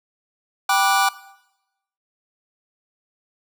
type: chord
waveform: square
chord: G major seventh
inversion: none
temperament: just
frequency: 784 / 980 / 1176 / 1470 Hz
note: G5 / B5 / D6 / F#6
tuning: 0 / -14 / +2 / -12 cents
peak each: -20 / -26 / -22 / -23 dBFS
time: 0.69-1.09 s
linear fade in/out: 5 ms
effects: noise-tail reverb RT60 0.9 s tail -18 dB re dry